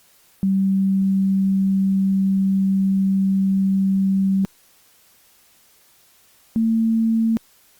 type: tone pair in turn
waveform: sine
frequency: 193.2 / 224.9 Hz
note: G3 / A3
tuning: -25 / +38 cents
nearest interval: minor third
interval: 263 cents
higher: second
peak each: -15 dBFS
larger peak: neither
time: 0.43-4.45 / 6.56-7.37 s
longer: first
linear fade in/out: 0 ms
effects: white hiss -55 dBFS RMS until 7.79 s + Opus 48 kbps